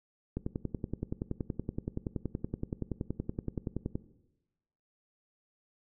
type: click train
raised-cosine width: 3 ms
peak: -20 dBFS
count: 39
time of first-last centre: 0.37-3.955 s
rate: 10.6 Hz
effects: noise-tail reverb RT60 1.0 s tail -17 dB re dry